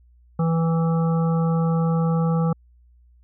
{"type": "harmonic tone with a mistuned harmonic", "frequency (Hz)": 164.81, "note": "E3", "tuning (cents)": 0, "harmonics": [1, 3, 5, 7, 8], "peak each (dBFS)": [-18, -28, -32, -35, -36], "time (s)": [0.39, 2.53], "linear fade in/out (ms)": 5, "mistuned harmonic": 5, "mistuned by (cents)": -16, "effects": ["added 60 Hz sine -51 dBFS peak until 3.23 s"]}